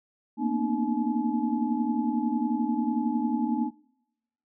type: tone cluster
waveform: sine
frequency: 229 / 240.1 / 261.6 / 302.9 / 854 Hz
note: A#3 / B3 / C4 / D#4 / G#5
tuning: -31 / -49 / 0 / -46 / +48 cents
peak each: -29 / -29 / -33 / -30 / -34 dBFS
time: 0.37-3.71 s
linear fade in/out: 50 ms
effects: noise-tail reverb RT60 0.9 s tail -25 dB re dry